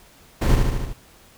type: noise with echo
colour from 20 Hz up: brown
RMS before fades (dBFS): -17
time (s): 0.41-0.56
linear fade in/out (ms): 10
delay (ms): 75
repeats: 5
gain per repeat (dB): -3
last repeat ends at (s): 0.935
effects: pink hiss -51 dBFS RMS until 1.37 s